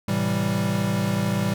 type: chord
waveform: square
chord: A minor seventh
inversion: none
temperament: equal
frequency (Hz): 110 / 130.81 / 164.81 / 196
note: A2 / C3 / E3 / G3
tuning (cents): 0 / 0 / 0 / 0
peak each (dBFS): -28 / -31 / -29 / -25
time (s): 0.08-1.54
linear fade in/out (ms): 5
effects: none